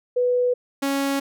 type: tone pair in turn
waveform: sine / sawtooth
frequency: 493.9 / 276.5 Hz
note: B4 / C#4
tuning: 0 / -4 cents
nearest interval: minor seventh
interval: 1004 cents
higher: first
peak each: -17 dBFS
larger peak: neither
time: 0.16-0.54 / 0.82-1.2 s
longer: neither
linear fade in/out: 10 ms
effects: none